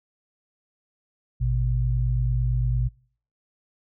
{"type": "tone pair together", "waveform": "sine", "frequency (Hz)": [54.68, 123.47], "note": ["A1", "B2"], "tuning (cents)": [-10, 0], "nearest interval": "octave + major second", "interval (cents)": 1410, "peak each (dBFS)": -23, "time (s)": [1.4, 2.89], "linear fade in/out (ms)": 20, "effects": ["noise-tail reverb RT60 0.5 s tail -25 dB re dry"]}